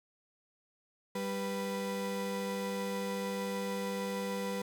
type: tone pair together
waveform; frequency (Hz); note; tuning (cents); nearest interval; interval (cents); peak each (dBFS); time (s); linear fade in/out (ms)
35% pulse; 196 / 493.3; G3 / B4; 0 / -2; octave + major third; 1598; -35 / -35; 1.15-4.62; 5
effects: none